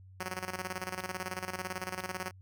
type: tone with tremolo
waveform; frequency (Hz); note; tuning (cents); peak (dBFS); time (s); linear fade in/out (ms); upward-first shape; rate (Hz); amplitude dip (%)
5% pulse; 185; F#3; 0; -23; 0.2-2.31; 2; square; 18; 75
effects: added 94 Hz sine -51 dBFS peak until 2.41 s